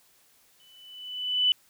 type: tone with exponential growth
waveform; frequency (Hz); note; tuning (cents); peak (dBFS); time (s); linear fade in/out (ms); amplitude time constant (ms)
sine; 2990; F#7; +17; -17; 0.6-1.52; 1; 200
effects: white hiss -62 dBFS RMS until 1.69 s